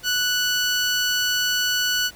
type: tone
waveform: 15% pulse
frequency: 1480 Hz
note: F#6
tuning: in tune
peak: -13 dBFS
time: 0.03-2.11 s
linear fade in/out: 50 ms
effects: pink hiss -47 dBFS RMS until 2.15 s